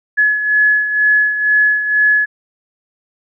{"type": "beating tone pair", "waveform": "sine", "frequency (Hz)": [1700, 1702.1], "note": ["G#6", "G#6"], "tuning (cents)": [40, 42], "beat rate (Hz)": 2.1, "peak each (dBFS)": [-11, -18], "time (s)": [0.17, 2.26], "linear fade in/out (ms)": 20, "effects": []}